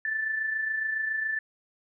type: tone pair together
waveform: sine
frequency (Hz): 1732.8 / 1760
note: A6 / A6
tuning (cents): -27 / 0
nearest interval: unison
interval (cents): 27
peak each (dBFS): -37 / -27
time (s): 0.05-1.39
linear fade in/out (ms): 2
effects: none